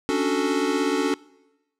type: chord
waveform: square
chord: D major seventh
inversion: third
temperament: equal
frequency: 277.2 / 293.7 / 370 / 440 Hz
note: C#4 / D4 / F#4 / A4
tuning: 0 / 0 / 0 / 0 cents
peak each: -27 dBFS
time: 0.09-1.14 s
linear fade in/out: 0 ms
effects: noise-tail reverb RT60 1.0 s tail -23 dB re dry + low-pass 8000 Hz 12 dB/octave